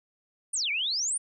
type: exponential two-way sweep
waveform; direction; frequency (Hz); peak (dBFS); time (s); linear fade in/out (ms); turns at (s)
sine; down then up; 9700 to 2200 to 9700; -26; 0.53-1.18; 10; 0.71
effects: none